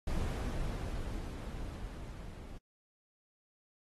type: noise with level ramp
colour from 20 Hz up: brown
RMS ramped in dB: -34 to -47 dBFS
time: 0.07-2.58 s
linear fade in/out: 5 ms
effects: AAC 32 kbps